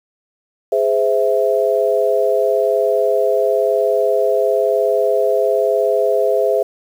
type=chord; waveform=sine; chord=Ab augmented; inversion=none; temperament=equal with one note detuned; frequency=415.3 / 516.3 / 659.3 Hz; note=Ab4 / C5 / E5; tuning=0 / -23 / 0 cents; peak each=-17 dBFS; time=0.72-6.63 s; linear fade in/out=5 ms; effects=7-bit